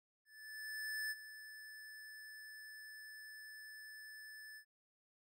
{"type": "tone with ADSR envelope", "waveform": "square", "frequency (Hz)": 1745, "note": "A6", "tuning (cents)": -15, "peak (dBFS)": -39, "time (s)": [0.25, 4.65], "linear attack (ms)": 860, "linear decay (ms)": 33, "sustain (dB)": -13, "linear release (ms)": 82, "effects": []}